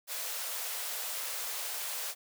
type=high-pass noise; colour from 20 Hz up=white; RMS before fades=-37 dBFS; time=0.07-2.15 s; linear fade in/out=50 ms; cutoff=440 Hz; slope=96 dB/octave; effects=none